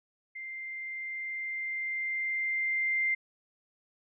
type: tone with level ramp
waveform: sine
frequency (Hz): 2093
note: C7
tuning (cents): 0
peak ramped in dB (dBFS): -38 to -25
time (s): 0.35-3.15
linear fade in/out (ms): 10
effects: none